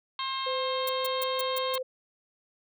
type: harmonic tone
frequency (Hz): 532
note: C5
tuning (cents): +29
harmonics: 2 / 3 / 4 / 5 / 6 / 7 / 8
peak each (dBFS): -32 / -45 / -42 / -44 / -38 / -39 / -41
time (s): 0.19-1.78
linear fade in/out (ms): 2
type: tone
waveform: sine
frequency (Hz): 515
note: C5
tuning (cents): -28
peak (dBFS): -30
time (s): 0.46-1.83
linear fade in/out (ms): 10
type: noise bursts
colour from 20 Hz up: violet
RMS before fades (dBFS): -34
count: 6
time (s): 0.87-1.758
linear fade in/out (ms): 5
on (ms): 23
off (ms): 150
effects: none